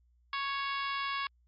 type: harmonic tone with a mistuned harmonic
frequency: 554.4 Hz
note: C#5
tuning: in tune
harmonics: 2 / 3 / 4 / 5 / 6 / 7 / 8 / 9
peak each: -34 / -40 / -40 / -42 / -43 / -48 / -48 / -49 dBFS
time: 0.33-1.27 s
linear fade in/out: 2 ms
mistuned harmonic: 6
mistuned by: +22 cents
effects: added 60 Hz sine -64 dBFS peak until 1.47 s + MP3 32 kbps